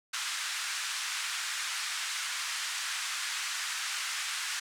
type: band-pass noise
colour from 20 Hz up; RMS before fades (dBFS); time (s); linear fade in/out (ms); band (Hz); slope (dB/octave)
pink; -35; 0.13-4.6; 10; 1300 to 9100; 24
effects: none